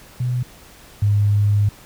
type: tone pair in turn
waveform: sine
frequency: 124.2 / 102.77 Hz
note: B2 / G#2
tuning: +10 / -18 cents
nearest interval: minor third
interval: 328 cents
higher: first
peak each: -18 / -13 dBFS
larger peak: second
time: 0.2-0.43 / 1.02-1.69 s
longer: second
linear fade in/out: 5 ms
effects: pink hiss -45 dBFS RMS until 1.85 s